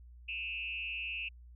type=tone with frequency modulation; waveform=sine; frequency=2637 Hz; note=E7; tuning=in tune; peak=-36 dBFS; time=0.28-1.29 s; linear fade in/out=10 ms; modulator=177 Hz; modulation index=1; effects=added 60 Hz sine -51 dBFS peak until 1.55 s